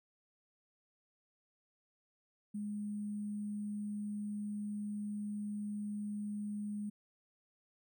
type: tone with sample-and-hold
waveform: sine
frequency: 207.7 Hz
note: G#3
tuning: in tune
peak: -37 dBFS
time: 2.54-6.9 s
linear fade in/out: 10 ms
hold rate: 8820 Hz
effects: none